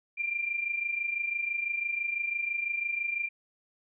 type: tone pair together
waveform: sine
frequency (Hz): 2358 / 2384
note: D7 / D7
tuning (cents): +6 / +25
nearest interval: unison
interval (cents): 19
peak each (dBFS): -35 / -30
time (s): 0.17-3.29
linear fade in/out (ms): 20
effects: none